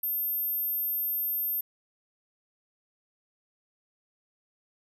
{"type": "tone", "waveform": "sine", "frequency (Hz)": 13280, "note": "G#9", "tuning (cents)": -1, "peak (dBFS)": -27, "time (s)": [0.03, 1.61], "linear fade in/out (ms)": 5, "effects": []}